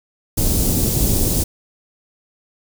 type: band-stop noise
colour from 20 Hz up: pink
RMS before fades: -17 dBFS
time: 0.37-1.44 s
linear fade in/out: 10 ms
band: 360 to 7100 Hz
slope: 12 dB/octave
effects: none